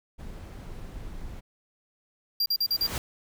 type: noise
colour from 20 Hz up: brown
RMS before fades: -39 dBFS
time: 0.18-1.41 s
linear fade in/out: 20 ms
type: tone bursts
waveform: square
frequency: 4757 Hz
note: D8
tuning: 21 cents sharp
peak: -23 dBFS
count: 5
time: 2.4-2.868 s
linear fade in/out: 5 ms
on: 60 ms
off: 42 ms
type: noise with exponential growth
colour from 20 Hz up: pink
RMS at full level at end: -30 dBFS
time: 2.47-2.98 s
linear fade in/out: 1 ms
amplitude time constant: 110 ms
effects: none